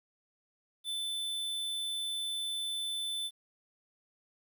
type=tone; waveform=square; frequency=3520 Hz; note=A7; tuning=in tune; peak=-34 dBFS; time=0.84-3.31 s; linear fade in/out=50 ms; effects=11-bit